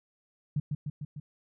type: tone with echo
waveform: sine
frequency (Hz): 146.83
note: D3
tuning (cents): 0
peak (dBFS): -25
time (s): 0.56-0.6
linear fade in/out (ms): 5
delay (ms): 150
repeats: 4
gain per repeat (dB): -3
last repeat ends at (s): 1.2
effects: none